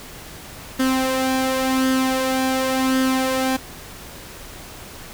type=tone with flanger; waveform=sawtooth; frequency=261.6 Hz; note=C4; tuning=in tune; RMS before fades=-20 dBFS; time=0.79-3.57 s; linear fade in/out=10 ms; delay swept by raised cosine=0.61 to 2.61 ms; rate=0.91 Hz; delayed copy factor=+0.55; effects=pink hiss -38 dBFS RMS until 5.13 s